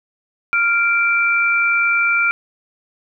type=tone pair together; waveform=sine; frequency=1395 / 2346 Hz; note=F6 / D7; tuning=-2 / -2 cents; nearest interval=major sixth; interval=900 cents; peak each=-16 dBFS; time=0.53-2.31 s; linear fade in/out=0 ms; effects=none